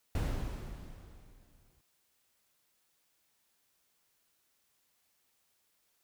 brown noise with exponential decay, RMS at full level -30 dBFS, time 0.15-1.81 s, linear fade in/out 2 ms, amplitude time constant 360 ms, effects white hiss -75 dBFS RMS until 6.03 s

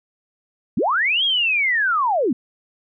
sine linear two-way sweep, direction up then down, 146.83 to 3326 to 208 Hz, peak -16 dBFS, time 0.77-2.33 s, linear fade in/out 5 ms, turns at 1.24 s, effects none

